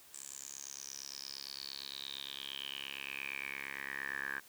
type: tone with band-pass filter sweep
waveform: 10% pulse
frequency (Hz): 68.7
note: C#2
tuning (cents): -15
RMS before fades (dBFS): -44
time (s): 0.13-4.4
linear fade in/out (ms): 10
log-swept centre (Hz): 7900 to 1600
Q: 8.6
effects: white hiss -59 dBFS RMS until 4.48 s